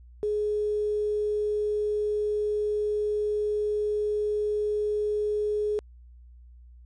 sine tone with quantisation, 420 Hz, G#4, 19 cents sharp, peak -24 dBFS, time 0.23-5.79 s, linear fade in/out 0 ms, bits 9, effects added 60 Hz sine -47 dBFS peak until 6.85 s + resampled to 22050 Hz

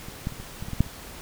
clicks, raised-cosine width 5 ms, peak -26 / -15 / -26 / -26 / -22 / -23 / -19 / -6 / -27 dBFS, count 9, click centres 0.085 / 0.271 / 0.323 / 0.4 / 0.625 / 0.685 / 0.733 / 0.806 / 0.864 s, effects pink hiss -42 dBFS RMS until 1.21 s

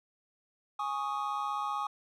triangle chord, Ab suspended fourth, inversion none, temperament equal, 830.6 / 1108.7 / 1244.5 Hz, Ab5 / Db6 / Eb6, 0 / 0 / 0 cents, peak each -34 dBFS, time 0.79-1.87 s, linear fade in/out 5 ms, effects none

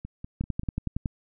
two click trains, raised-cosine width 5 ms, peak -15 / -24 dBFS, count 8 / 4, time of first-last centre 0.41-1.058 / 0.05-0.634 s, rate 10.8 / 5.14 Hz, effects none

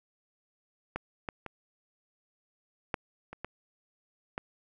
clicks, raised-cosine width 0.5 ms, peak -18 / -19 / -24 / -14 / -27 / -21 / -19 dBFS, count 7, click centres 0.96 / 1.288 / 1.463 / 2.942 / 3.33 / 3.446 / 4.379 s, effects none

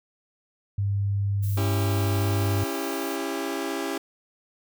sine tone, 100 Hz, G2, 35 cents sharp, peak -22 dBFS, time 0.78-2.64 s, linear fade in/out 5 ms
violet noise, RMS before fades -40 dBFS, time 1.42-3.17 s, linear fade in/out 20 ms
sawtooth chord, C# diminished, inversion none, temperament just, 277.2 / 332.6 / 399.1 Hz, C#4 / E4 / G4, 0 / +16 / +31 cents, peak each -28 dBFS, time 1.57-3.98 s, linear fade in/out 5 ms
effects none

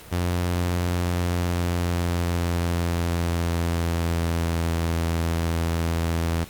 sawtooth tone with pitch glide, 88.1 to 83.2 Hz, F2 to E2, +16 to +17 cents, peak -18 dBFS, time 0.11-6.45 s, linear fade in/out 20 ms, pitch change -99 cents, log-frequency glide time 1.1-4.77 s, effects pink hiss -44 dBFS RMS until 6.49 s + Opus 48 kbps

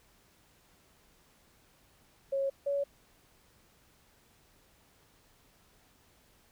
sine tone pair in turn, 547 / 563.4 Hz, C#5 / C#5, -23 / +28 cents, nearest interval minor second, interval 51 cents, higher second, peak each -28 dBFS, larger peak neither, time 2.32-2.5 / 2.66-2.84 s, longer neither, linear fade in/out 10 ms, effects pink hiss -65 dBFS RMS until 6.51 s

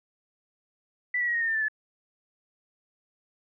sine tone with pitch steps, 1975.5 / 1938.2 / 1901.6 / 1865.7 / 1830.5 / 1795.9 / 1762 / 1728.7 Hz, B6 / B6 / A#6 / A#6 / A#6 / A6 / A6 / A6, 0 / -33 / +34 / +1 / -32 / +35 / +2 / -31 cents, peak -24 dBFS, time 1.14-1.684 s, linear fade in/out 5 ms, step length 68 ms, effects none

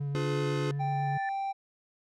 triangle tone with vibrato, 141.8 Hz, C#3, 40 cents sharp, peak -28 dBFS, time 0-1.18 s, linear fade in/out 10 ms, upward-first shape sine, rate 8 Hz, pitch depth 14 cents each way
square chord, D diminished seventh, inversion none, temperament just, 293.7 / 352.4 / 422.9 / 507.5 Hz, D4 / F4 / Ab4 / Cb5, 0 / +16 / +31 / +47 cents, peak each -38 / -37 / -34 / -40 dBFS, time 0.15-0.71 s, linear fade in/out 0 ms
sine tone with exponential growth, 1760 Hz, A6, in tune, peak -34 dBFS, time 0.37-1.29 s, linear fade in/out 1 ms, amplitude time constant 200 ms
triangle tone, 784 Hz, G5, in tune, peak -28 dBFS, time 0.79-1.53 s, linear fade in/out 20 ms
effects low-pass 6000 Hz 12 dB/octave

